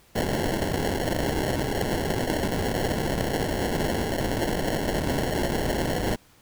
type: noise with sample-and-hold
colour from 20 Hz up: white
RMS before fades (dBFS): -26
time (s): 0.15-6.16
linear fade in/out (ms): 10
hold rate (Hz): 1225
effects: pink hiss -57 dBFS RMS until 6.41 s